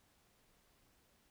silence, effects pink hiss -72 dBFS RMS until 1.3 s

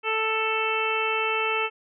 harmonic tone, 440.9 Hz, A4, 4 cents sharp, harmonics 1 / 2 / 3 / 4 / 5 / 6 / 7, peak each -29 / -31 / -29 / -39 / -32 / -27 / -36 dBFS, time 0.03-1.7 s, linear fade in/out 50 ms, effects none

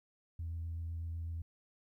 sine tone with vibrato, 83.1 Hz, E2, 15 cents sharp, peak -36 dBFS, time 0.39-1.42 s, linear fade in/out 5 ms, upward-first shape sine, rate 8 Hz, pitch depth 13 cents each way, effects tanh soft clip ceiling -34 dBFS + 13-bit

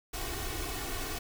pink noise with comb filter, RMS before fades -36 dBFS, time 0.13-1.19 s, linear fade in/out 10 ms, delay 2.7 ms, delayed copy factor +0.95, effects none

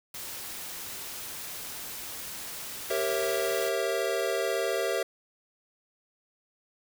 white noise, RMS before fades -39 dBFS, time 0.14-3.69 s, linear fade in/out 5 ms
square chord, G diminished seventh, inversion none, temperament equal with one note detuned, 392 / 466.2 / 544.8 / 659.3 Hz, G4 / Bb4 / Db5 / Fb5, 0 / 0 / -30 / 0 cents, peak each -33 dBFS, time 2.9-5.03 s, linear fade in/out 5 ms
effects none

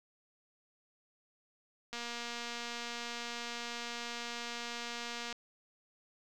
click train, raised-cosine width 0.2 ms, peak -24 dBFS, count 806, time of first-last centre 1.93-5.327 s, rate 237 Hz, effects none

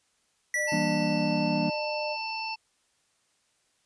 square tone with exponential decay, 1955 Hz, B6, 18 cents flat, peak -25 dBFS, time 0.54-1.79 s, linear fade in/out 2 ms, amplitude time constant 270 ms
sine tone, 603 Hz, D5, 46 cents sharp, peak -31 dBFS, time 0.55-2.17 s, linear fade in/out 50 ms
harmonic tone, 889 Hz, A5, 18 cents sharp, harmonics 1 / 3 / 5 / 6, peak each -34 / -35 / -41 / -40 dBFS, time 0.67-2.56 s, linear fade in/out 20 ms
triangle chord, E half-diminished seventh, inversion none, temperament just, 164.81 / 197.78 / 237.3 / 296.7 Hz, E3 / G3 / Bb3 / D4, 0 / +16 / +31 / +18 cents, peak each -29 dBFS, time 0.72-1.7 s, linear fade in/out 5 ms
effects white hiss -70 dBFS RMS until 3.85 s + resampled to 22050 Hz

